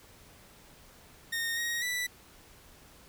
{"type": "tone with pitch steps", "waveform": "sawtooth", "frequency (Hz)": [1844, 1880, 1972], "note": ["A#6", "A#6", "B6"], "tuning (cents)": [-19, 14, -3], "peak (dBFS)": -27, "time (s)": [1.32, 2.07], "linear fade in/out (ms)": 10, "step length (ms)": 250, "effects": ["pink hiss -56 dBFS RMS until 3.08 s"]}